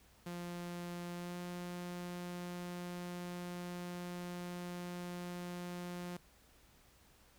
sawtooth tone with pitch glide, 174.61 to 176.74 Hz, F3 to F3, 0 to +21 cents, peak -38 dBFS, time 0.26-6.17 s, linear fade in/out 5 ms, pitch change +21 cents, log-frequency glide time 1.14-1.38 s, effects added 60 Hz sine -70 dBFS peak until 7.38 s + pink hiss -66 dBFS RMS until 7.38 s

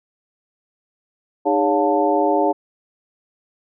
sine tone cluster, 307 / 406.6 / 561 / 710 / 883 Hz, D#4 / G#4 / C#5 / F5 / A5, -23 / -37 / +21 / +28 / +6 cents, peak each -21 dBFS, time 1.45-2.53 s, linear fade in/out 20 ms, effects none

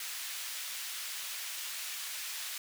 pink high-pass noise, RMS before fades -40 dBFS, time 0-2.58 s, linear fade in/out 2 ms, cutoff 2200 Hz, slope 12 dB/octave, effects none

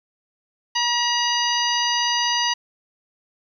harmonic tone with a mistuned harmonic, 956 Hz, A#5, 43 cents sharp, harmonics 1 / 2 / 3 / 4 / 5 / 6, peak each -24 / -27 / -24 / -32 / -25 / -28 dBFS, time 0.75-2.54 s, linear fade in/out 10 ms, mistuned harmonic 6, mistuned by +82 cents, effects 9-bit

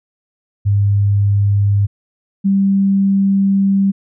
sine tone pair in turn, 101.1 / 195.99 Hz, G#2 / G3, -46 / 0 cents, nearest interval major seventh, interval 1146 cents, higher second, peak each -10 dBFS, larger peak neither, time 0.65-1.87 / 2.44-3.92 s, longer second, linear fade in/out 20 ms, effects none

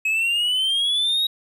triangle exponential sweep, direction up, 2553 to 3821 Hz, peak -17 dBFS, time 0.05-1.27 s, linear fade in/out 5 ms, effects none

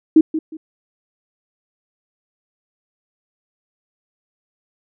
sine tone with echo, 315.9 Hz, D#4, 26 cents sharp, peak -5 dBFS, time 0.16-0.21 s, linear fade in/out 5 ms, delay 180 ms, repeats 2, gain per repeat -12 dB, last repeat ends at 0.57 s, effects none

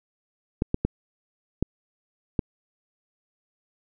clicks, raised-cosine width 3 ms, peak -9 dBFS, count 5, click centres 0.621 / 0.744 / 0.85 / 1.626 / 2.392 s, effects none

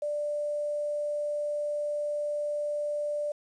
sine tone with quantisation, 590 Hz, D5, 8 cents sharp, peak -28 dBFS, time 0.02-3.32 s, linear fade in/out 5 ms, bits 9, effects resampled to 24000 Hz

